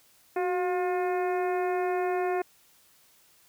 harmonic tone with a mistuned harmonic, 357.1 Hz, F4, 39 cents sharp, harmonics 1 / 2 / 3 / 4 / 5 / 6 / 7, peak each -27 / -30 / -39 / -41 / -41 / -45 / -46 dBFS, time 0.36-2.42 s, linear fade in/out 5 ms, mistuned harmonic 1, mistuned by +56 cents, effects white hiss -61 dBFS RMS until 3.48 s

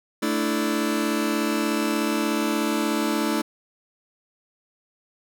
sawtooth chord, A suspended fourth, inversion none, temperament just, 220 / 293.3 / 330 Hz, A3 / D4 / E4, 0 / -2 / +2 cents, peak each -22 dBFS, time 0.22-3.42 s, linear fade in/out 10 ms, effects none

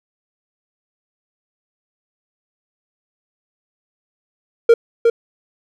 triangle tone with echo, 464.2 Hz, A#4, 7 cents flat, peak -3 dBFS, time 4.69-4.74 s, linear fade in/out 5 ms, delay 360 ms, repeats 1, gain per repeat -4 dB, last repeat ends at 5.1 s, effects none

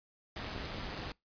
pink noise with amplitude modulation, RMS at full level -38 dBFS, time 0.36-1.12 s, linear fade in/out 2 ms, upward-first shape sine, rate 203 Hz, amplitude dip 60%, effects noise-tail reverb RT60 0.2 s tail -25 dB re dry + resampled to 11025 Hz

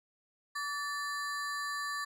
square ring-modulated tone, 1455 Hz, F#6, 29 cents flat, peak -32 dBFS, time 0.55-2.05 s, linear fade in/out 10 ms, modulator 305 Hz, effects low-pass 11000 Hz 12 dB/octave

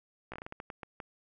slowing click train, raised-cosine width 0.5 ms, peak -26 dBFS, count 11, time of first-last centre 0.32-1.002 s, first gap 16 ms, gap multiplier 1.3, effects none

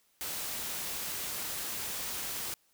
white noise, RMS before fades -37 dBFS, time 0.21-2.54 s, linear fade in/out 0 ms, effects white hiss -70 dBFS RMS until 2.73 s

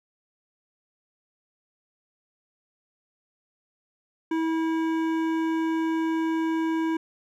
sine tone with hard clipping, 323.9 Hz, E4, 30 cents flat, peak -25 dBFS, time 4.31-6.97 s, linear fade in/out 5 ms, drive 13 dB, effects none

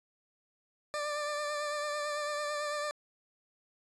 20% pulse tone with vibrato, 592 Hz, D5, 14 cents sharp, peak -28 dBFS, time 0.94-2.91 s, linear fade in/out 0 ms, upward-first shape triangle, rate 9 Hz, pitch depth 31 cents each way, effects resampled to 22050 Hz

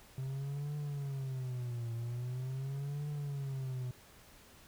triangle tone with vibrato, 130.8 Hz, C3, in tune, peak -34 dBFS, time 0.18-3.91 s, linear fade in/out 2 ms, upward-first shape triangle, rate 0.43 Hz, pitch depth 220 cents each way, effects pink hiss -59 dBFS RMS until 4.67 s

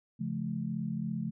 sine chord, Db augmented, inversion none, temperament just, 138.59 / 173.24 / 216.5 Hz, Db3 / F3 / A3, 0 / -14 / -28 cents, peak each -38 / -36 / -35 dBFS, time 0.19-1.31 s, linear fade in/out 20 ms, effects none

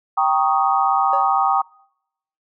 sine chord, Eb dominant seventh, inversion first, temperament equal, 784 / 932.3 / 1108.7 / 1244.5 Hz, G5 / Bb5 / Db6 / Eb6, 0 / 0 / 0 / 0 cents, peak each -18 / -22 / -22 / -20 dBFS, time 0.17-1.62 s, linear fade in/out 10 ms
triangle tone with exponential decay, 562 Hz, C#5, 24 cents sharp, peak -20 dBFS, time 1.13-1.37 s, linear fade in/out 2 ms, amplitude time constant 52 ms
effects noise-tail reverb RT60 0.8 s tail -26 dB re dry

